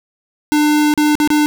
square tone with dropouts, 299.4 Hz, D4, 33 cents sharp, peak -11 dBFS, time 0.52-1.46 s, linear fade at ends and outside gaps 0 ms, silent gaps 0.939-0.976 / 1.153-1.201 / 1.275-1.303 s, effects none

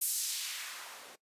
blue noise with band-pass filter sweep, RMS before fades -38 dBFS, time 0.01-1.16 s, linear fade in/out 10 ms, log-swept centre 11000 to 390 Hz, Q 0.97, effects noise-tail reverb RT60 0.1 s tail -18 dB re dry + resampled to 32000 Hz

